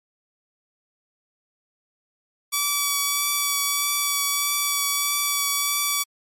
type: tone with vibrato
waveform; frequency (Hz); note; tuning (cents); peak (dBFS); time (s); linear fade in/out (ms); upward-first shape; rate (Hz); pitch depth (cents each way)
5% pulse; 1146; D6; -43; -9; 2.52-6.04; 20; triangle; 1.6; 15
effects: MP3 64 kbps